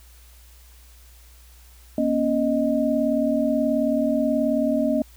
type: tone cluster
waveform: sine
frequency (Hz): 238.6 / 277.2 / 620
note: A#3 / C#4 / D#5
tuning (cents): +41 / 0 / -6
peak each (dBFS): -23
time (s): 1.98-5.02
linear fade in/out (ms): 2
effects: added 60 Hz sine -47 dBFS peak until 5.16 s + white hiss -54 dBFS RMS until 5.16 s